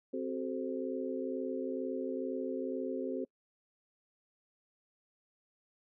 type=harmonic tone with a mistuned harmonic; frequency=87.2 Hz; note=F2; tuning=2 cents flat; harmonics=3 / 4 / 5 / 6; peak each=-38 / -39 / -40 / -41 dBFS; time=0.13-3.25 s; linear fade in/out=10 ms; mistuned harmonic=4; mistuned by=+120 cents; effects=noise-tail reverb RT60 0.1 s tail -26 dB re dry